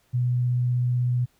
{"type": "tone with vibrato", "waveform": "sine", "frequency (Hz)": 123.47, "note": "B2", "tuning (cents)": 0, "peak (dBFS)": -20, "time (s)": [0.13, 1.26], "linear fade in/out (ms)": 20, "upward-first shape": "triangle", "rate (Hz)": 16, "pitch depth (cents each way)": 8, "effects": ["pink hiss -65 dBFS RMS until 1.39 s"]}